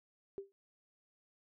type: tone with exponential decay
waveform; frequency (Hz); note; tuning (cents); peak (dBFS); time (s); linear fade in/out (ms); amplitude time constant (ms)
sine; 394.4; G4; +11; -36; 0.38-0.52; 0; 29
effects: none